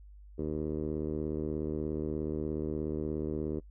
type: tone with low-pass filter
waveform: 10% pulse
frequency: 76.8 Hz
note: D#2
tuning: 22 cents flat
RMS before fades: -34 dBFS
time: 0.38-3.6 s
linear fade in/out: 10 ms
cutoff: 410 Hz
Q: 2.3
effects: noise-tail reverb RT60 0.1 s tail -23 dB re dry + added 50 Hz sine -49 dBFS peak until 3.7 s